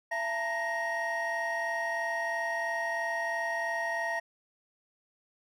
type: tone cluster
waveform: triangle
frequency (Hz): 673 / 890 / 933 / 1872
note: E5 / A5 / A#5 / A#6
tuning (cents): +36 / +20 / +1 / +7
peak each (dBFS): -32 / -36 / -38 / -30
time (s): 0.11-4.2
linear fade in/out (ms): 10
effects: tanh soft clip ceiling -21 dBFS